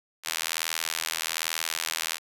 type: tone with high-pass filter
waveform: sawtooth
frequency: 81.2 Hz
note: E2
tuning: 26 cents flat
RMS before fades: -31 dBFS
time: 0.23-2.19 s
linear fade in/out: 50 ms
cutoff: 2200 Hz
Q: 0.6
effects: resampled to 32000 Hz